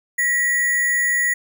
sine tone with sample-and-hold, 1937 Hz, B6, 34 cents flat, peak -16 dBFS, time 0.18-1.34 s, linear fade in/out 10 ms, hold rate 8820 Hz, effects none

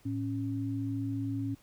sine tone pair together, 110 / 275.6 Hz, A2 / C#4, 0 / -10 cents, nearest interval octave + major third, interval 1590 cents, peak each -34 / -33 dBFS, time 0.05-1.55 s, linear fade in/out 10 ms, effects pink hiss -63 dBFS RMS until 1.62 s

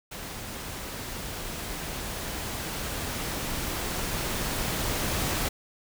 pink noise with level ramp, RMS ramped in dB -38 to -28 dBFS, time 0.11-5.49 s, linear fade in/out 10 ms, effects none

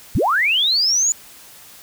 sine linear sweep, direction up, 36.71 to 7000 Hz, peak -14 dBFS, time 0.15-1.12 s, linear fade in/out 0 ms, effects white hiss -43 dBFS RMS until 1.82 s

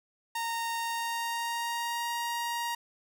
sawtooth tone with pitch glide, 924 to 941.8 Hz, A#5 to A#5, -16 to +18 cents, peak -27 dBFS, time 0.35-2.75 s, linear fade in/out 5 ms, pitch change +34 cents, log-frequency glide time 0.77-2.08 s, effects 11-bit

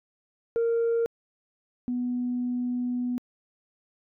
sine tone pair in turn, 463.2 / 246.4 Hz, A#4 / B3, -11 / -4 cents, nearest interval major seventh, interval 1093 cents, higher first, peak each -20 / -25 dBFS, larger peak first, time 0.56-1.06 / 1.88-3.18 s, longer second, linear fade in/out 0 ms, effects tanh soft clip ceiling -20 dBFS

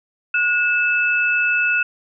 sine tone pair together, 1450.7 / 2624 Hz, F#6 / E7, -35 / -9 cents, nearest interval minor seventh, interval 1026 cents, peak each -18 dBFS, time 0.34-1.83 s, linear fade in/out 5 ms, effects none

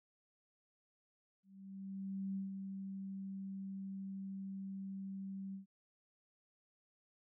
sine tone with ADSR envelope, 193.8 Hz, G3, 20 cents flat, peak -37 dBFS, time 1.43-5.66 s, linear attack 930 ms, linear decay 140 ms, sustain -5 dB, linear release 120 ms, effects none

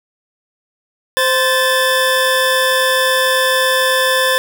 25% pulse tone pair together, 520 / 1749.1 Hz, C5 / A6, -11 / -11 cents, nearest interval octave + major sixth, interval 2100 cents, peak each -11 dBFS, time 1.17-4.38 s, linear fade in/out 0 ms, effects none

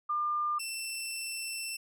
sine / 15% pulse tone pair in turn, 1200 / 2681 Hz, D6 / E7, +37 / +29 cents, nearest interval octave + major second, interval 1392 cents, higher second, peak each -28 dBFS, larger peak neither, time 0.09-0.59 / 0.59-1.77 s, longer second, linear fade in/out 10 ms, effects none

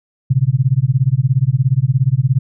sine tone with tremolo, 130.81 Hz, C3, in tune, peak -7 dBFS, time 0.3-2.39 s, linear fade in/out 10 ms, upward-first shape sine, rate 17 Hz, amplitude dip 100%, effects none

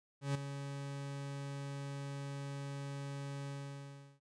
40% pulse tone with ADSR envelope, 140 Hz, C#3, 18 cents sharp, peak -30 dBFS, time 0.21-4.2 s, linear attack 140 ms, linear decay 6 ms, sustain -10 dB, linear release 720 ms, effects resampled to 22050 Hz

